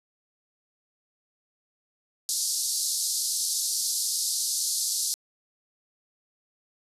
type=band-pass noise; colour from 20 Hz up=pink; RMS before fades=-28 dBFS; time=2.29-5.14 s; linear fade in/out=0 ms; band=4300 to 12000 Hz; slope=48 dB/octave; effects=resampled to 32000 Hz